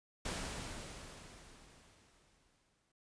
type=noise with exponential decay; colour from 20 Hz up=pink; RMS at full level=-39 dBFS; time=0.25-2.92 s; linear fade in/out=5 ms; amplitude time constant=580 ms; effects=resampled to 22050 Hz